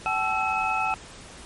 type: tone cluster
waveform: sine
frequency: 762 / 860 / 1331 / 2569 Hz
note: G5 / A5 / E6 / E7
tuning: -49 / -40 / +16 / -45 cents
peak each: -28 dBFS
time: 0.06-0.94 s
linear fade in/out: 0 ms
effects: pink hiss -44 dBFS RMS until 1.45 s + MP3 48 kbps